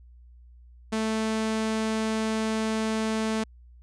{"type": "tone", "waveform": "sawtooth", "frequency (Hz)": 220, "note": "A3", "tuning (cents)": 0, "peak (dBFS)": -21, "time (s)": [0.92, 3.44], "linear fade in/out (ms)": 10, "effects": ["added 60 Hz sine -48 dBFS peak until 3.82 s", "resampled to 22050 Hz"]}